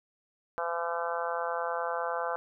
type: harmonic tone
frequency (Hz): 169.6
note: E3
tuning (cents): +50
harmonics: 3 / 4 / 5 / 6 / 7 / 8 / 9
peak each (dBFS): -35 / -36 / -37 / -38 / -38 / -39 / -40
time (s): 0.58-2.36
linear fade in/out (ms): 0
effects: none